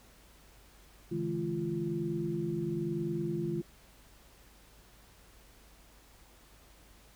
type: tone cluster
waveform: sine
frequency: 140.8 / 161.8 / 211.2 / 344.3 Hz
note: C#3 / E3 / G#3 / F4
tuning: +27 / -32 / +29 / -25 cents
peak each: -40 / -36 / -39 / -34 dBFS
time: 1.11-3.62 s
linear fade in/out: 10 ms
effects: added 50 Hz sine -60 dBFS peak until 7.15 s + pink hiss -60 dBFS RMS until 7.15 s